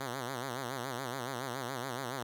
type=tone with vibrato; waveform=5% pulse; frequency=127.9 Hz; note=C3; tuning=39 cents flat; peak=-25 dBFS; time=0-2.23 s; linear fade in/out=5 ms; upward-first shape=sine; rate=7.1 Hz; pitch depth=140 cents each way; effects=none